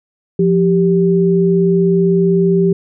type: tone pair together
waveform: sine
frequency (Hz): 174.7 / 391.5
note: F3 / G4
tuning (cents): +1 / -2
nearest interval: octave + major second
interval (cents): 1397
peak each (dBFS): -12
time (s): 0.39-2.73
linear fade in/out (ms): 5
effects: none